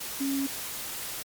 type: tone in noise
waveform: sine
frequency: 274.5 Hz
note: C#4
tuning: 17 cents flat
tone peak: -26 dBFS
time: 0.2-0.47 s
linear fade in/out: 10 ms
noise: white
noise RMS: -36 dBFS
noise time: 0-1.23 s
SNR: +7 dB
effects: MP3 96 kbps